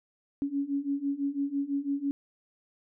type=beating tone pair; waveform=sine; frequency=277.2 / 283.2 Hz; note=C#4 / C#4; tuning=0 / +37 cents; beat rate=6 Hz; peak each=-32 / -30 dBFS; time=0.42-2.11 s; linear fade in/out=0 ms; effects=none